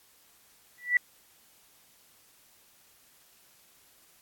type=tone with exponential growth; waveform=sine; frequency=1962 Hz; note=B6; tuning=12 cents flat; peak=-16 dBFS; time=0.78-0.97 s; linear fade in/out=2 ms; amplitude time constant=41 ms; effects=white hiss -61 dBFS RMS until 4.21 s + AAC 64 kbps